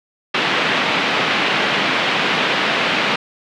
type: band-pass noise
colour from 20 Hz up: white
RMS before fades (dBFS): -18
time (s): 0.34-3.16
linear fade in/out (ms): 5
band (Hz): 150 to 3200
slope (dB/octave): 24
effects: none